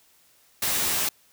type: noise with comb filter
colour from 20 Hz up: white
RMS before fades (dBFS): -25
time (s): 0.62-1.09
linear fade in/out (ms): 5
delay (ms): 13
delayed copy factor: +0.75
effects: white hiss -60 dBFS RMS until 1.32 s